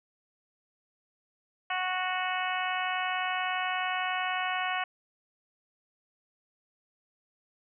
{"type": "harmonic tone", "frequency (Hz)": 368.7, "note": "F#4", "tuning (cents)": -6, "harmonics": [2, 3, 4, 5, 6, 7, 8], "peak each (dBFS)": [-33, -35, -36, -37, -38, -38, -39], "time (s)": [1.7, 4.84], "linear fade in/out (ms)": 5, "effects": []}